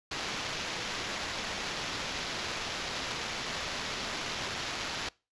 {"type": "noise with sample-and-hold", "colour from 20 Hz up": "violet", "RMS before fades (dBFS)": -36, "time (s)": [0.11, 5.09], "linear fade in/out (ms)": 5, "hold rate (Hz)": 8820, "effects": ["noise-tail reverb RT60 0.3 s tail -24 dB re dry", "resampled to 22050 Hz"]}